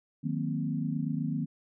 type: chord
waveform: sine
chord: C half-diminished seventh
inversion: first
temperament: equal with one note detuned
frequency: 155.56 / 182.87 / 233.1 / 261.6 Hz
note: Eb3 / Gb3 / Bb3 / C4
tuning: 0 / -20 / 0 / 0 cents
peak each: -32 / -37 / -34 / -35 dBFS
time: 0.23-1.46 s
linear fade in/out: 20 ms
effects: none